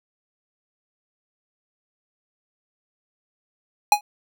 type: tone with exponential decay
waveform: square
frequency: 830.6 Hz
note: G#5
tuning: in tune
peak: -8 dBFS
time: 3.92-4.01 s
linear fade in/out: 2 ms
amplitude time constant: 19 ms
effects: none